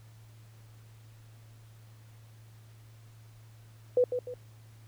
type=tone with echo; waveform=sine; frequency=496.2 Hz; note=B4; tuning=8 cents sharp; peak=-20 dBFS; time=3.97-4.04 s; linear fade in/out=2 ms; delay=150 ms; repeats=2; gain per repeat=-8 dB; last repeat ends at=4.34 s; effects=added 111 Hz sine -51 dBFS peak until 4.87 s + pink hiss -63 dBFS RMS until 4.87 s